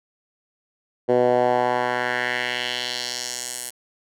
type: tone with band-pass filter sweep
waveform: 10% pulse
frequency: 123.47 Hz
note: B2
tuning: in tune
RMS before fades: -23 dBFS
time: 1.08-3.71 s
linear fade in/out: 20 ms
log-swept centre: 460 to 10000 Hz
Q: 1.9
effects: none